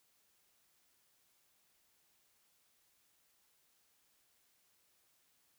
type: silence
effects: white hiss -74 dBFS RMS until 5.58 s